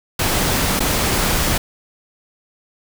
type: noise with dropouts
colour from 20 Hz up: pink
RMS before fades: -18 dBFS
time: 0.19-1.58 s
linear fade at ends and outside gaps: 5 ms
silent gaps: 0.795-0.803 s
effects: none